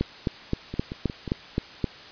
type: two click trains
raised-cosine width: 3 ms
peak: -10 / -19 dBFS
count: 8 / 4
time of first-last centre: 0.01-1.842 / 0.74-1.278 s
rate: 3.82 / 5.58 Hz
effects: white hiss -44 dBFS RMS until 2.11 s + resampled to 11025 Hz